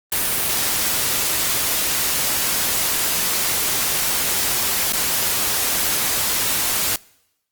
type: noise with dropouts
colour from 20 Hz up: white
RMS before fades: -20 dBFS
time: 0.12-6.96 s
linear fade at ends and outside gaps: 2 ms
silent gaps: 4.924-4.933 s
effects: noise-tail reverb RT60 0.9 s tail -25 dB re dry + Opus 32 kbps